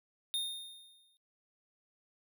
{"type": "tone with exponential decay", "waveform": "square", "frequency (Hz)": 3663, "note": "A#7", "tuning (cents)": -31, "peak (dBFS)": -31, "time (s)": [0.34, 1.17], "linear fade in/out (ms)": 0, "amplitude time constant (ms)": 180, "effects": ["noise-tail reverb RT60 0.2 s tail -24 dB re dry"]}